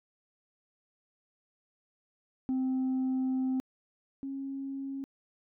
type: tone pair in turn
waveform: sine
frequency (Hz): 260.2 / 272.4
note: C4 / C#4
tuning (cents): -9 / -30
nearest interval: minor second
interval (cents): 79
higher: second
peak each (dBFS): -25 / -34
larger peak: first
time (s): 2.49-3.6 / 4.23-5.04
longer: first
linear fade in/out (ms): 0
effects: tanh soft clip ceiling -26 dBFS